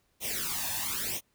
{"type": "noise with flanger", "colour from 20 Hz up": "white", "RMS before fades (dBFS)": -33, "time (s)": [0.2, 1.21], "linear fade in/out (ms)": 50, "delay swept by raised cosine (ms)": [0.32, 1.16], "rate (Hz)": 0.99, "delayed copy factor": 0.85, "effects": ["pink hiss -72 dBFS RMS until 1.34 s"]}